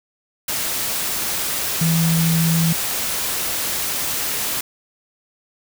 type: tone in noise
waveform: sine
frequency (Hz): 164.7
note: E3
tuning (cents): -1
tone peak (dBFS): -15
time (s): 1.81-2.73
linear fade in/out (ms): 5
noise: white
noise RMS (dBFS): -23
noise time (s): 0.48-4.61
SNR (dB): +5
effects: none